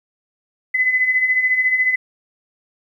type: beating tone pair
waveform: sine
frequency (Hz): 2007 / 2021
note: B6 / B6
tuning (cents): +27 / +39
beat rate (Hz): 14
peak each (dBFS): -22 / -15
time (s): 0.74-1.96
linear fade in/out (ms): 10
effects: 9-bit